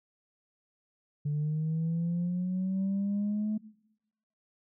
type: linear sweep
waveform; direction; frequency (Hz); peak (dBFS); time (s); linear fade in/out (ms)
sine; up; 145.4 to 215.9; -26; 1.25-3.58; 10
effects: noise-tail reverb RT60 0.9 s tail -21 dB re dry + tanh soft clip ceiling -25 dBFS